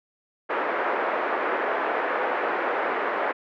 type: band-pass noise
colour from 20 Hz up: pink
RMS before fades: -26 dBFS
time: 0.49-3.33 s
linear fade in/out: 20 ms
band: 390 to 1900 Hz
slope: 24 dB/octave
effects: none